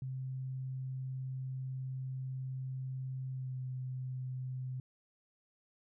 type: tone with pitch glide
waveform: sine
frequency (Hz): 130.81 to 128.71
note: C3 to C3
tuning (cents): 0 to -28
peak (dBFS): -37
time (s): 0.02-4.8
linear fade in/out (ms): 2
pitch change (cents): -28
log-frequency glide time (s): 3.32-3.56
effects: none